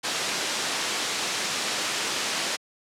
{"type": "low-pass noise", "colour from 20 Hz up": "white", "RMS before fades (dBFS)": -28, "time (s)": [0.03, 2.57], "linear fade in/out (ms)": 20, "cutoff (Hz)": 6100, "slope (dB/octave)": 12, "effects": ["high-pass 200 Hz 12 dB/octave", "low-pass 10000 Hz 12 dB/octave"]}